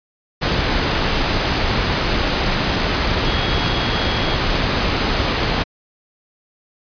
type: tone in noise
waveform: sine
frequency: 3310 Hz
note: G#7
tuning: 6 cents flat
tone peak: -28 dBFS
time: 3.25-4.37 s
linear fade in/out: 20 ms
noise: pink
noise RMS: -18 dBFS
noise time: 0.41-5.64 s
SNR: -13 dB
effects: resampled to 11025 Hz